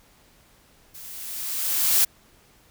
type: noise with level ramp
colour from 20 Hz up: blue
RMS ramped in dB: -42 to -17 dBFS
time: 0.94-2.05 s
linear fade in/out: 10 ms
effects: pink hiss -57 dBFS RMS until 2.7 s